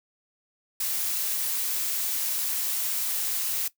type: noise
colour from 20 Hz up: blue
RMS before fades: -28 dBFS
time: 0.8-3.68 s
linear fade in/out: 5 ms
effects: noise-tail reverb RT60 0.1 s tail -17 dB re dry